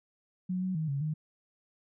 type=tone with pitch steps; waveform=sine; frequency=183.3 / 186.1 / 157.8 / 139.4 / 154.2 Hz; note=F#3 / F#3 / D#3 / C#3 / D#3; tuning=-16 / +10 / +25 / +10 / -15 cents; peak=-29 dBFS; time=0.49-1.14 s; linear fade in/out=10 ms; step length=130 ms; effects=none